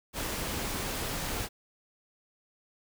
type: noise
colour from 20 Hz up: pink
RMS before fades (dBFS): -34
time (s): 0.13-1.49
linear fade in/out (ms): 50
effects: none